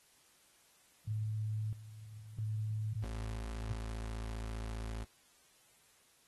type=tone with tremolo; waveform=sine; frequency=107.9 Hz; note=A2; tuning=33 cents flat; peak=-34 dBFS; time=1.07-3.73 s; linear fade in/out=10 ms; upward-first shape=square; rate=0.76 Hz; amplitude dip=80%
type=tone; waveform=35% pulse; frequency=55 Hz; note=A1; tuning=in tune; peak=-37 dBFS; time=3.02-5.05 s; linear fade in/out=20 ms
effects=white hiss -67 dBFS RMS until 6.27 s + AAC 32 kbps